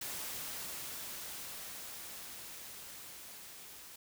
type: noise with level ramp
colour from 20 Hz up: white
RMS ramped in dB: -41 to -52 dBFS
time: 0.01-3.96 s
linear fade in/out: 5 ms
effects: none